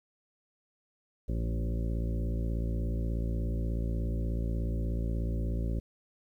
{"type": "harmonic tone with a mistuned harmonic", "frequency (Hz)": 56.6, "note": "A1", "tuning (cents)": 50, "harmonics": [1, 2, 3, 4, 5, 6, 7, 9, 10], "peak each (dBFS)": [-30, -36, -40, -42, -44, -46, -47, -49, -50], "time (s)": [1.28, 5.8], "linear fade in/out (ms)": 10, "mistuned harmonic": 3, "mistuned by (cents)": 16, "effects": ["11-bit"]}